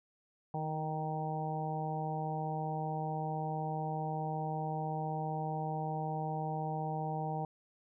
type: harmonic tone with a mistuned harmonic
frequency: 155.9 Hz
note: D#3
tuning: 4 cents sharp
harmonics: 1 / 2 / 3 / 4 / 5 / 6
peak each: -37 / -47 / -44 / -45 / -38 / -45 dBFS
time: 0.54-7.45 s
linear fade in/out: 2 ms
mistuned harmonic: 2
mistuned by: +29 cents
effects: none